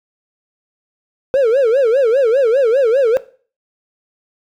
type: tone with vibrato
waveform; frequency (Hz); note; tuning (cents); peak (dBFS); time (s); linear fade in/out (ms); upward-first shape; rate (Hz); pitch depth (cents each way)
triangle; 497.2; B4; +12; -7; 1.34-3.17; 0; sine; 5; 220
effects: noise-tail reverb RT60 0.4 s tail -18 dB re dry + tanh soft clip ceiling -3 dBFS